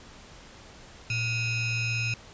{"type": "ring-modulated tone", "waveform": "45% pulse", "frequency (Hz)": 1315, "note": "E6", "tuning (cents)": -5, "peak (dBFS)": -23, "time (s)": [1.1, 2.14], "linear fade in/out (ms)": 2, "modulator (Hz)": 1200, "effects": ["pink hiss -49 dBFS RMS until 2.33 s", "resampled to 16000 Hz"]}